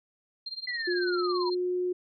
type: tone with tremolo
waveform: sine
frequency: 4186 Hz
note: C8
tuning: in tune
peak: -32 dBFS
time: 0.46-1.55 s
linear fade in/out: 5 ms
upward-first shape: sine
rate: 18 Hz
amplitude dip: 90%
type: linear sweep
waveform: sine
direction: down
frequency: 2009 to 940 Hz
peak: -31 dBFS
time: 0.67-1.5 s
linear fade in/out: 5 ms
type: tone with pitch glide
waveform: sine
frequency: 356.1 to 361.1 Hz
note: F4 to F#4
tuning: +34 to -42 cents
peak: -26 dBFS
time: 0.87-1.93 s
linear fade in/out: 10 ms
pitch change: +24 cents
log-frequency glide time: 1.03-1.73 s
effects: none